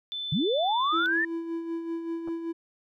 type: tone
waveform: sine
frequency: 3520 Hz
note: A7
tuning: in tune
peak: -31 dBFS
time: 0.12-1.06 s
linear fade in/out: 0 ms
type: linear sweep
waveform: sine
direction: up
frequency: 126.7 to 1829 Hz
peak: -23 dBFS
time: 0.32-1.25 s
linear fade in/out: 5 ms
type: tone with tremolo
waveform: triangle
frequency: 332.4 Hz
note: E4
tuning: 15 cents sharp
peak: -26 dBFS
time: 0.92-2.53 s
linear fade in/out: 20 ms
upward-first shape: sine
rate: 5.2 Hz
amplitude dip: 50%
type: clicks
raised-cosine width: 1 ms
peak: -30 dBFS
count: 2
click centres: 2.276 / 2.285 s
effects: none